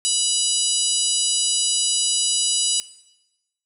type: harmonic tone with a mistuned harmonic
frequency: 980 Hz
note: B5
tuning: 14 cents flat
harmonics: 3 / 4 / 5 / 6 / 7 / 8 / 9 / 10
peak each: -26 / -28 / -28 / -30 / -29 / -24 / -27 / -26 dBFS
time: 0.05-2.8 s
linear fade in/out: 0 ms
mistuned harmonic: 9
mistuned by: +33 cents
effects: noise-tail reverb RT60 1.0 s tail -18 dB re dry